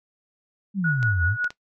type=exponential two-way sweep; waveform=sine; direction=down then up; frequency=207.7 to 80.6 to 121.3 Hz; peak=-21 dBFS; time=0.74-1.37 s; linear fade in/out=50 ms; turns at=1.24 s
type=tone with tremolo; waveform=sine; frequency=1459 Hz; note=F#6; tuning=25 cents flat; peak=-21 dBFS; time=0.84-1.48 s; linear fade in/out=5 ms; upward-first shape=sine; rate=5.4 Hz; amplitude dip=70%
type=clicks; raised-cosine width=0.2 ms; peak=-19 dBFS; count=3; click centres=1.029 / 1.444 / 1.505 s
effects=noise-tail reverb RT60 0.1 s tail -17 dB re dry